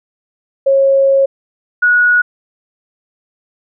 sine tone pair in turn, 545 / 1459 Hz, C#5 / F#6, -29 / -25 cents, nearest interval octave + perfect fourth, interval 1704 cents, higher second, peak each -7 dBFS, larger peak neither, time 0.66-1.26 / 1.82-2.22 s, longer first, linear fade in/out 10 ms, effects none

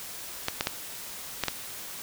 clicks, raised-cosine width 0.2 ms, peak -8 dBFS, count 5, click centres 0.484 / 0.609 / 0.671 / 1.437 / 1.483 s, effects white hiss -40 dBFS RMS until 2.02 s

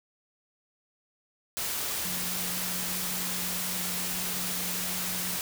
sine tone in noise, 180.7 Hz, F#3, 41 cents flat, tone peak -40 dBFS, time 2.05-5.36 s, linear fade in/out 0 ms, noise white, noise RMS -32 dBFS, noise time 1.57-5.41 s, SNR -11 dB, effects none

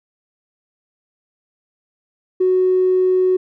triangle tone with tanh clipping, 370 Hz, F#4, in tune, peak -12 dBFS, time 2.4-3.37 s, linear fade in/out 10 ms, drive 4 dB, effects none

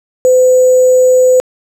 sine tone with sample-and-hold, 509 Hz, C5, 48 cents flat, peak -4 dBFS, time 0.25-1.4 s, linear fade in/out 0 ms, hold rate 7350 Hz, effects low-pass 12000 Hz 12 dB/octave

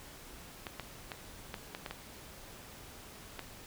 clicks, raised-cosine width 0.3 ms, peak -23 dBFS, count 8, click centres 0.668 / 0.797 / 1.118 / 1.542 / 1.749 / 1.862 / 1.91 / 3.393 s, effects pink hiss -51 dBFS RMS until 3.66 s

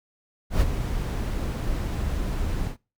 brown noise with ADSR envelope, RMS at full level -18 dBFS, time 0.5-2.77 s, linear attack 110 ms, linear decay 33 ms, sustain -9 dB, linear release 110 ms, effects noise-tail reverb RT60 0.3 s tail -24 dB re dry

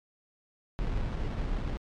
brown noise with sample-and-hold, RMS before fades -31 dBFS, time 0.79-1.77 s, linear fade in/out 0 ms, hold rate 2450 Hz, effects low-pass 4000 Hz 12 dB/octave + MP3 64 kbps

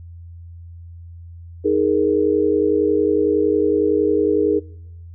sine chord, D# suspended fourth, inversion none, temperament equal, 311.1 / 415.3 / 466.2 Hz, D#4 / G#4 / A#4, 0 / 0 / 0 cents, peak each -20 / -17 / -20 dBFS, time 1.64-4.6 s, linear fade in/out 20 ms, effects noise-tail reverb RT60 0.9 s tail -26 dB re dry + added 85 Hz sine -35 dBFS peak until 5.14 s

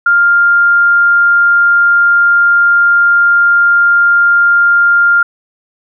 sine tone, 1400 Hz, F6, 4 cents sharp, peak -5 dBFS, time 0.06-5.23 s, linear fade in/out 5 ms, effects none

